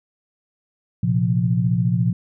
sine chord, Bb suspended second, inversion none, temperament equal, 116.54 / 130.81 / 174.61 Hz, Bb2 / C3 / F3, 0 / 0 / 0 cents, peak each -20 / -22 / -20 dBFS, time 1.03-2.13 s, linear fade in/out 5 ms, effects none

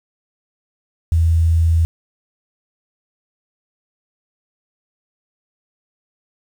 sine tone, 82.41 Hz, E2, in tune, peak -11 dBFS, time 1.12-1.85 s, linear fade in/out 0 ms, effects 7-bit

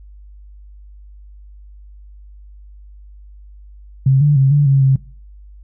sine tone with pitch steps, 134 / 146.7 / 134.8 / 145.1 / 136.8 / 134.1 Hz, C3 / D3 / C#3 / D3 / C#3 / C3, +42 / -2 / -48 / -21 / -23 / +43 cents, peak -8 dBFS, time 4.06-4.96 s, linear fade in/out 5 ms, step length 150 ms, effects noise-tail reverb RT60 0.4 s tail -20 dB re dry + added 50 Hz sine -37 dBFS peak until 5.63 s

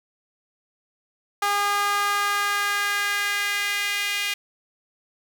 sawtooth tone with high-pass filter sweep, 406.8 Hz, G#4, 36 cents flat, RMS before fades -24 dBFS, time 1.42-4.34 s, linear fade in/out 5 ms, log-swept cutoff 1000 to 2400 Hz, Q 2.4, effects none

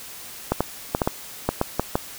clicks, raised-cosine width 1 ms, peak -5 dBFS, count 9, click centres 0.52 / 0.606 / 0.949 / 1.018 / 1.075 / 1.49 / 1.614 / 1.796 / 1.955 s, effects white hiss -39 dBFS RMS until 2.18 s

